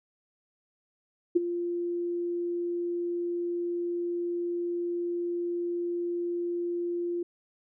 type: tone with ADSR envelope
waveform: sine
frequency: 347.3 Hz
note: F4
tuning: 10 cents flat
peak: -16 dBFS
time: 1.35-7.23 s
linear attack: 15 ms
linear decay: 18 ms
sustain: -12 dB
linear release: 5 ms
effects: none